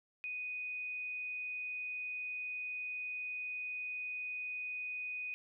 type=tone; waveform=sine; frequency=2488 Hz; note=D#7; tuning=1 cent flat; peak=-38 dBFS; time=0.24-5.34 s; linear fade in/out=0 ms; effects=none